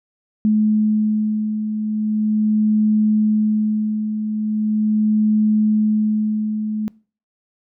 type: beating tone pair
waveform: sine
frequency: 213.8 / 214.2 Hz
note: A3 / A3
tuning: -49 / -46 cents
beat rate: 0.4 Hz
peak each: -23 / -15 dBFS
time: 0.45-6.88 s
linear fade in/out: 0 ms
effects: noise-tail reverb RT60 0.4 s tail -24 dB re dry